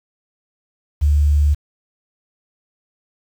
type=tone; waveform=sine; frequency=73.42 Hz; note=D2; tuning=in tune; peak=-11 dBFS; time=1.01-1.55 s; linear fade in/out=20 ms; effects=7-bit